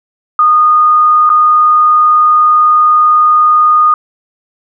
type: tone with dropouts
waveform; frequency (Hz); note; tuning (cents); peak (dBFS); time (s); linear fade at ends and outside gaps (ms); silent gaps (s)
sine; 1229; D#6; -22; -4; 0.39-3.94; 2; 1.293-1.3
effects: none